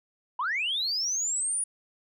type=linear sweep; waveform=sine; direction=up; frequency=917 to 9740 Hz; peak=-25 dBFS; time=0.39-1.64 s; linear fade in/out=5 ms; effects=tanh soft clip ceiling -22 dBFS